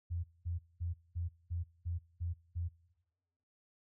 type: tone bursts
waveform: sine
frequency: 86.1 Hz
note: F2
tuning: 24 cents flat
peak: -34 dBFS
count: 8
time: 0.1-2.69 s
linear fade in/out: 20 ms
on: 140 ms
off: 210 ms
effects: noise-tail reverb RT60 1.0 s tail -20 dB re dry